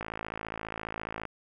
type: click train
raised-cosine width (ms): 0.5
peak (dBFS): -20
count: 69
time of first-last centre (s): 0.01-1.253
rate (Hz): 54.7
effects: none